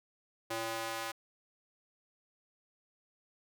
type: tone with high-pass filter sweep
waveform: square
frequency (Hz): 113.4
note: A#2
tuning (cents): -47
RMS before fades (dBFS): -38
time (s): 0.5-1.12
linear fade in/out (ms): 10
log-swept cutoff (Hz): 470 to 880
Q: 0.87
effects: none